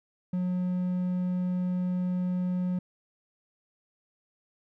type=tone; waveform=triangle; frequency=181 Hz; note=F#3; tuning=38 cents flat; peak=-24 dBFS; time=0.33-2.79 s; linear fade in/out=5 ms; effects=none